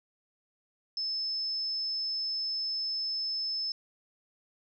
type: tone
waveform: sine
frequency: 5240 Hz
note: E8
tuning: 11 cents flat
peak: -30 dBFS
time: 0.97-3.72 s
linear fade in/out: 2 ms
effects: none